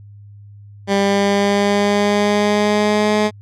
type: tone with pitch glide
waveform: 15% pulse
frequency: 198.6 to 211.6 Hz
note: G3 to G#3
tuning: +23 to +33 cents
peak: -7 dBFS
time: 0.87-3.31 s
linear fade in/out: 50 ms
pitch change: +110 cents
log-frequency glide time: 0.99-3.15 s
effects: added 102 Hz sine -37 dBFS peak until 3.41 s + low-pass 6000 Hz 12 dB/octave